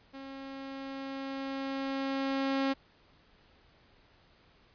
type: tone with level ramp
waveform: sawtooth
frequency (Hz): 271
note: C#4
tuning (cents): -39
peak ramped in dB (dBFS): -39 to -23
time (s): 0.13-2.74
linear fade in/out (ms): 20
effects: pink hiss -63 dBFS RMS until 4.74 s + resampled to 11025 Hz